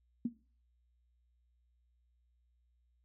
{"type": "tone with exponential decay", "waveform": "sine", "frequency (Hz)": 235.8, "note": "A#3", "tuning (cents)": 20, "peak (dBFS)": -27, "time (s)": [0.25, 0.33], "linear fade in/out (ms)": 5, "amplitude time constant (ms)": 17, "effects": ["noise-tail reverb RT60 0.4 s tail -19 dB re dry", "added 60 Hz sine -70 dBFS peak until 3.04 s"]}